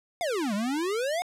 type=exponential two-way sweep; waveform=square; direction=down then up; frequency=740 to 194.9 to 740 Hz; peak=-27 dBFS; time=0.21-1.22 s; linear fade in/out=0 ms; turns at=0.54 s; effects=low-pass 11000 Hz 12 dB/octave